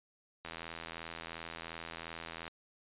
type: click train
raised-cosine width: 0.3 ms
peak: -26 dBFS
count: 169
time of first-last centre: 0.45-2.479 s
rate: 82.8 Hz
effects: resampled to 8000 Hz